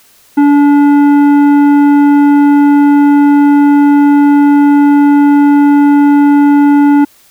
triangle tone with tanh clipping, 287.7 Hz, D4, 36 cents flat, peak -5 dBFS, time 0.37-7.05 s, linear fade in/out 10 ms, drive 15 dB, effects white hiss -45 dBFS RMS until 7.3 s

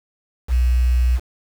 sine tone with quantisation, 61.7 Hz, B1, 1 cent flat, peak -13 dBFS, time 0.48-1.2 s, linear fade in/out 50 ms, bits 6, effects none

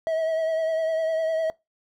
triangle tone with vibrato, 644 Hz, E5, 41 cents flat, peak -20 dBFS, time 0.07-1.5 s, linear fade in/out 0 ms, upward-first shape triangle, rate 9.9 Hz, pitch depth 35 cents each way, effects noise-tail reverb RT60 0.2 s tail -21 dB re dry

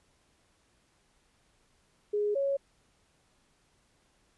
sine tone pair in turn, 415.3 / 553.7 Hz, G#4 / C#5, 0 / -2 cents, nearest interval perfect fourth, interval 498 cents, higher second, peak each -26 dBFS, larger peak neither, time 2.13-2.35 / 2.35-2.57 s, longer neither, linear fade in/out 10 ms, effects pink hiss -69 dBFS RMS until 4.37 s + resampled to 24000 Hz

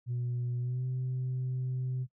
sine tone with pitch glide, 122.2 to 128.05 Hz, B2 to C3, -18 to -37 cents, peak -29 dBFS, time 0.06-2.07 s, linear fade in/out 50 ms, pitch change +81 cents, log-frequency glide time 0.59-0.85 s, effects noise-tail reverb RT60 0.1 s tail -18 dB re dry + tanh soft clip ceiling -28 dBFS

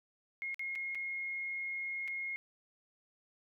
sine tone with dropouts, 2151 Hz, C7, 47 cents sharp, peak -36 dBFS, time 0.42-2.36 s, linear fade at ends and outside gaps 0 ms, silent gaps 0.544-0.594 / 0.753-0.757 / 0.948-0.953 / 2.077-2.081 s, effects none

